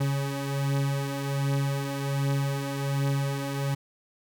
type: beating tone pair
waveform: 40% pulse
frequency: 138.59 / 139.89 Hz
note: C#3 / C#3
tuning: 0 / +16 cents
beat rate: 1.3 Hz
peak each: -26 / -31 dBFS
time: 0-3.75 s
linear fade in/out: 10 ms
effects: none